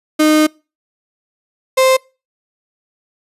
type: tone pair in turn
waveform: 35% pulse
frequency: 307.7 / 522.7 Hz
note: D#4 / C5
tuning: -19 / -2 cents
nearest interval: major sixth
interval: 917 cents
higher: second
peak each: -7 dBFS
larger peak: neither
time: 0.19-0.47 / 1.77-1.97 s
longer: first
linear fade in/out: 10 ms
effects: noise-tail reverb RT60 0.3 s tail -25 dB re dry + resampled to 32000 Hz